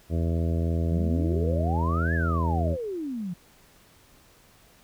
harmonic tone, 83 Hz, E2, 12 cents sharp, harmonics 1 / 2 / 3 / 4 / 5 / 6 / 7 / 8, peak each -24 / -30 / -34 / -36 / -38 / -40 / -41 / -42 dBFS, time 0.09-2.77 s, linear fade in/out 50 ms
sine exponential two-way sweep, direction up then down, 160 to 1760 to 167.4 Hz, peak -29 dBFS, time 0.91-3.34 s, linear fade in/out 10 ms, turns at 2.14 s
effects pink hiss -57 dBFS RMS until 4.83 s

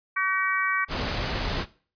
harmonic tone, 380 Hz, F#4, 46 cents sharp, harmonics 3 / 4 / 5 / 6, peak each -27 / -28 / -29 / -30 dBFS, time 0.16-0.85 s, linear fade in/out 10 ms
pink noise, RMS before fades -28 dBFS, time 0.88-1.66 s, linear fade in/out 50 ms
effects noise-tail reverb RT60 0.4 s tail -18 dB re dry + resampled to 11025 Hz

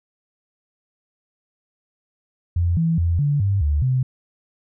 sine tone with pitch steps, 86.4 / 164.6 / 85 / 144.6 / 98.9 / 73.6 / 128.8 Hz, F2 / E3 / F2 / D3 / G2 / D2 / C3, -18 / -2 / -46 / -27 / +16 / +4 / -27 cents, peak -16 dBFS, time 2.56-4.03 s, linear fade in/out 5 ms, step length 210 ms, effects none

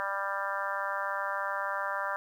harmonic tone, 197.4 Hz, G3, 12 cents sharp, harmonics 3 / 4 / 5 / 6 / 7 / 8 / 9, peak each -38 / -41 / -36 / -37 / -38 / -37 / -41 dBFS, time 0-2.16 s, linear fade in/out 0 ms, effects 10-bit

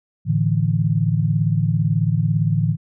sine chord, A suspended fourth, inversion none, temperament equal, 110 / 146.83 / 164.81 Hz, A2 / D3 / E3, 0 / 0 / 0 cents, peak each -20 dBFS, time 0.25-2.77 s, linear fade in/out 50 ms, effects none

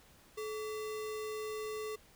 sine tone with sample-and-hold, 430.7 Hz, A4, 37 cents flat, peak -37 dBFS, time 0.37-1.96 s, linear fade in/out 10 ms, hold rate 1575 Hz, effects pink hiss -62 dBFS RMS until 2.15 s

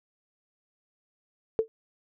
sine tone with exponential decay, 445.5 Hz, A4, 22 cents sharp, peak -16 dBFS, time 1.59-1.68 s, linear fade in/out 0 ms, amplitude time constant 18 ms, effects none

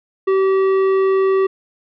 sine tone with tanh clipping, 384.3 Hz, G4, 34 cents flat, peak -14 dBFS, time 0.27-1.47 s, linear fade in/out 10 ms, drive 11 dB, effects none

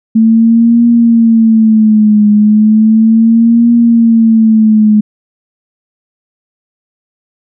sine tone with vibrato, 221.8 Hz, A3, 14 cents sharp, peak -3 dBFS, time 0.15-5.01 s, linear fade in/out 10 ms, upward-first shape triangle, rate 0.35 Hz, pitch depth 110 cents each way, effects none

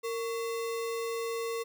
sine tone with sample-and-hold, 460.4 Hz, A#4, 22 cents flat, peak -31 dBFS, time 0.03-1.64 s, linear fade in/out 20 ms, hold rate 1575 Hz, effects none

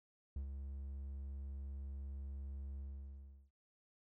triangle tone with ADSR envelope, 68.6 Hz, C#2, 17 cents flat, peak -36 dBFS, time 0.36-3.51 s, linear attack 4 ms, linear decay 92 ms, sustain -5 dB, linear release 720 ms, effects none

